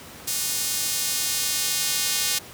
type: tone with high-pass filter sweep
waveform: square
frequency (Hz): 165.9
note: E3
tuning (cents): +11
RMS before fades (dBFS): -25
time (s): 0.27-2.39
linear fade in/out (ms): 10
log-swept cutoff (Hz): 6300 to 4000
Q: 0.7
effects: pink hiss -42 dBFS RMS until 2.53 s + high-pass 80 Hz 12 dB/octave